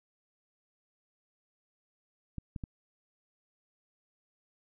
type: clicks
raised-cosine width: 5 ms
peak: -25 dBFS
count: 3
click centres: 2.383 / 2.562 / 2.638 s
effects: none